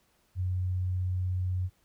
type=tone; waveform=sine; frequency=91.6 Hz; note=F#2; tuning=17 cents flat; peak=-27 dBFS; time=0.35-1.7 s; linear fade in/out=50 ms; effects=pink hiss -69 dBFS RMS until 1.84 s